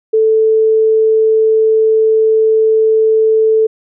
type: tone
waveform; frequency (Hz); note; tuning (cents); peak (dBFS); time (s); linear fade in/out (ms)
sine; 440; A4; 0; -7; 0.13-3.67; 10
effects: none